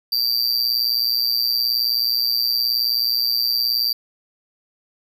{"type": "tone with amplitude modulation", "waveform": "square", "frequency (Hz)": 4699, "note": "D8", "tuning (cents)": 0, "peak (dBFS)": -14, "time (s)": [0.12, 3.93], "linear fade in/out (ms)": 5, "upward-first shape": "sine", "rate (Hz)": 119, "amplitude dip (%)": 95, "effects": []}